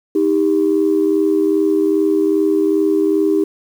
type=tone pair together; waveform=sine; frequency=314.2 / 396.7 Hz; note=D#4 / G4; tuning=+17 / +21 cents; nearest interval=major third; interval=404 cents; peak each=-14 dBFS; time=0.15-3.44 s; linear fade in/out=5 ms; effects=tanh soft clip ceiling -5 dBFS + 7-bit